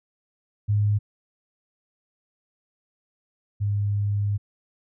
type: tone pair in turn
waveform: sine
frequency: 103.83 / 102.11 Hz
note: G#2 / G#2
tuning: 0 / -29 cents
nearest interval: unison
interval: 29 cents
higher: first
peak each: -18 / -21 dBFS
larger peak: first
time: 0.68-0.99 / 3.6-4.38 s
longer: second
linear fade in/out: 20 ms
effects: none